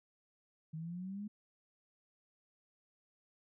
sine exponential sweep, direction up, 155.2 to 212.6 Hz, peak -40 dBFS, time 0.73-1.28 s, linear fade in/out 10 ms, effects none

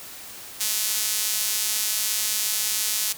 sawtooth tone with high-pass filter, 214.2 Hz, A3, 46 cents flat, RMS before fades -25 dBFS, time 0.6-3.13 s, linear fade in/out 10 ms, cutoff 5800 Hz, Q 0.64, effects white hiss -40 dBFS RMS until 3.17 s

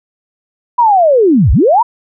sine linear two-way sweep, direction down then up, 992 to 46.61 to 992 Hz, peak -5 dBFS, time 0.78-1.83 s, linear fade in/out 10 ms, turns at 1.52 s, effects none

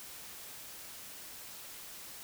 silence, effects white hiss -48 dBFS RMS until 2.23 s

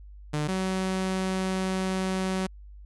sawtooth tone pair in turn, 150 / 188.23 Hz, D3 / F#3, +37 / +30 cents, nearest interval major third, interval 393 cents, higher second, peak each -22 dBFS, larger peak neither, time 0.33-0.48 / 0.48-2.47 s, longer second, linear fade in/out 10 ms, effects added 50 Hz sine -43 dBFS peak until 2.85 s + resampled to 24000 Hz

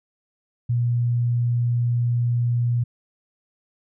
sine tone, 120 Hz, B2, 49 cents flat, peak -18 dBFS, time 0.69-2.84 s, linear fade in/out 10 ms, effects none

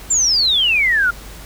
sine exponential sweep, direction down, 7480 to 1371 Hz, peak -12 dBFS, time 0.1-1.11 s, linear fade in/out 10 ms, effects added 50 Hz sine -36 dBFS peak until 1.45 s + pink hiss -38 dBFS RMS until 1.45 s

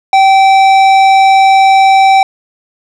triangle tone with tanh clipping, 774 Hz, G5, 22 cents flat, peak -5 dBFS, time 0.13-2.23 s, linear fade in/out 2 ms, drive 17 dB, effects none

